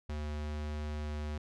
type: tone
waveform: square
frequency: 75.1 Hz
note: D2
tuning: 39 cents sharp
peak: -36 dBFS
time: 0.09-1.38 s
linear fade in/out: 5 ms
effects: low-pass 6000 Hz 12 dB/octave